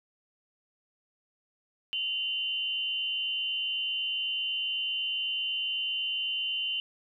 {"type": "tone pair together", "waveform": "sine", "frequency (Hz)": [2794, 3044], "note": ["F7", "F#7"], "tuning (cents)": [0, 48], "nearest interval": "minor second", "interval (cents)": 148, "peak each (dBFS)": [-32, -31], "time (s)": [1.93, 6.8], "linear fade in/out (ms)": 0, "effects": []}